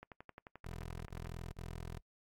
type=click train; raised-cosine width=0.5 ms; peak=-34 dBFS; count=15; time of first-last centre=0.03-1.258 s; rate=11.4 Hz
type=tone bursts; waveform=15% pulse; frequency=41.84 Hz; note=E1; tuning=27 cents sharp; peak=-37 dBFS; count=3; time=0.64-1.994 s; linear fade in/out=10 ms; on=430 ms; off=32 ms
effects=noise-tail reverb RT60 0.1 s tail -23 dB re dry + AAC 64 kbps